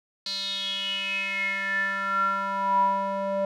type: tone with band-pass filter sweep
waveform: square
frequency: 196 Hz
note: G3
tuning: in tune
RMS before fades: -27 dBFS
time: 0.26-3.45 s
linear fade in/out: 2 ms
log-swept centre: 4300 to 670 Hz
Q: 9.8
effects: none